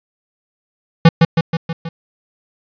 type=tone with echo; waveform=square; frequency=165.2 Hz; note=E3; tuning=4 cents sharp; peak=-3 dBFS; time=1.05-1.09 s; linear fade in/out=5 ms; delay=160 ms; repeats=5; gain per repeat=-4 dB; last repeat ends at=1.89 s; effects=resampled to 11025 Hz + 7-bit